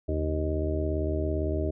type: harmonic tone with a mistuned harmonic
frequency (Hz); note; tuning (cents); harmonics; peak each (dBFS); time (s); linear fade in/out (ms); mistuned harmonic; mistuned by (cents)
77.7; D#2; -2; 1 / 2 / 3 / 4 / 5 / 6 / 7 / 8; -28 / -39 / -40 / -33 / -33 / -44 / -45 / -34; 0.08-1.71; 10; 2; -130
effects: none